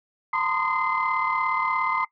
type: tone cluster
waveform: sine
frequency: 909 / 1012 / 1049 / 1232 / 2069 Hz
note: A#5 / B5 / C6 / D#6 / C7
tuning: -44 / +42 / +4 / -17 / -20 cents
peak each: -28 dBFS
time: 0.33-2.05 s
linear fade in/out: 5 ms
effects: noise-tail reverb RT60 0.1 s tail -20 dB re dry + tanh soft clip ceiling -13 dBFS